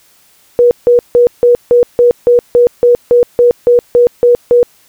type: tone bursts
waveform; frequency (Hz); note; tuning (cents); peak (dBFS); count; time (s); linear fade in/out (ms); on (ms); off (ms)
sine; 483.1; B4; -38; -3; 15; 0.59-4.63; 0; 120; 160
effects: white hiss -48 dBFS RMS until 4.88 s